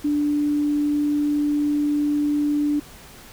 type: tone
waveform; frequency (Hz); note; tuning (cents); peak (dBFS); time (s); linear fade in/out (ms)
sine; 293.7; D4; 0; -18; 0.04-2.8; 10
effects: pink hiss -44 dBFS RMS until 3.32 s